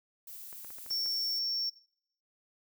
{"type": "noise", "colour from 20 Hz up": "violet", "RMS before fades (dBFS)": -46, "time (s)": [0.27, 1.39], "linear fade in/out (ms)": 5}
{"type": "clicks", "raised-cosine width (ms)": 0.5, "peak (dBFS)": -37, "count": 7, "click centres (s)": [0.528, 0.647, 0.705, 0.785, 0.863, 0.908, 1.06]}
{"type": "tone", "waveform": "triangle", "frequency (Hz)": 5460, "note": "F8", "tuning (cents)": -40, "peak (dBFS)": -29, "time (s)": [0.9, 1.7], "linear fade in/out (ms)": 10}
{"effects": ["noise-tail reverb RT60 0.6 s tail -18 dB re dry"]}